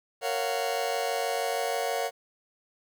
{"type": "chord", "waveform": "40% pulse", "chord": "Gb major seventh", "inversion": "first", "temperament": "just", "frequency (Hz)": [462.5, 555, 693.7, 740], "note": ["Bb4", "Db5", "F5", "Gb5"], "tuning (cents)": [-14, 2, -12, 0], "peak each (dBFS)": -32, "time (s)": [0.21, 2.11], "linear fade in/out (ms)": 50, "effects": ["10-bit"]}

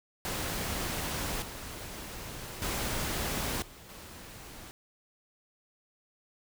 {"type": "noise with level steps", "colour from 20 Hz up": "pink", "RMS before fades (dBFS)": [-34, -42, -33, -51, -47], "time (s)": [0.25, 4.71], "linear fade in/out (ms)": 0, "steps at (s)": [1.42, 2.62, 3.62, 3.89], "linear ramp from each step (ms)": 2, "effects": []}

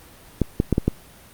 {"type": "clicks", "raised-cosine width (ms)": 3, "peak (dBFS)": -4, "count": 5, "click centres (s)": [0.417, 0.601, 0.727, 0.781, 0.88], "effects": ["pink hiss -47 dBFS RMS until 1.33 s", "Opus 32 kbps"]}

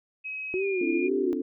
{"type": "tone with pitch glide", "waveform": "sine", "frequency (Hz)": [2547, 2422], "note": ["D#7", "D#7"], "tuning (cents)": [40, -47], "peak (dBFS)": -32, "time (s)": [0.24, 1.09], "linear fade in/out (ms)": 20, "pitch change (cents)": -87, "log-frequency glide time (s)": [0.59, 0.67]}
{"type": "tone with vibrato", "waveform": "sine", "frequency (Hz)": 361.6, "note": "F#4", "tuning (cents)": -40, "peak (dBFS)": -25, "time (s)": [0.54, 1.33], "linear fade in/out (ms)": 0, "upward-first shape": "sine", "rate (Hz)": 2, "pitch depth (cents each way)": 150}
{"type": "chord", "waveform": "sine", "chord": "D minor seventh", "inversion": "third", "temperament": "equal", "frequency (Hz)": [261.6, 293.7, 349.2, 440], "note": ["C4", "D4", "F4", "A4"], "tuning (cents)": [0, 0, 0, 0], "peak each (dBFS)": [-31, -31, -33, -36], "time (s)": [0.81, 1.42], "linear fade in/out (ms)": 5}
{"effects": []}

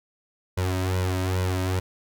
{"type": "tone with flanger", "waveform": "sawtooth", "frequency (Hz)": 92.5, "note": "F#2", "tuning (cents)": 0, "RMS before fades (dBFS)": -25, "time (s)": [0.57, 1.8], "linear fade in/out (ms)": 10, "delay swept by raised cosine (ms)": [2, 3.2], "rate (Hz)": 2.4, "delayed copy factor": 1, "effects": []}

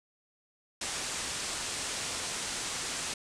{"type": "low-pass noise", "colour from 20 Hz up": "white", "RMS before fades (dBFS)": -36, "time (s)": [0.81, 3.14], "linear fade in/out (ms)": 5, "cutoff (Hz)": 9200, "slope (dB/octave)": 48, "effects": []}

